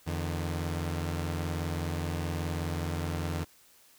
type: tone pair together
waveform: sawtooth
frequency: 85 / 151.06 Hz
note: F2 / D3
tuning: -46 / +49 cents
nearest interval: minor seventh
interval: 995 cents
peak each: -28 / -32 dBFS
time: 0.06-3.45 s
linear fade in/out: 20 ms
effects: white hiss -60 dBFS RMS until 3.98 s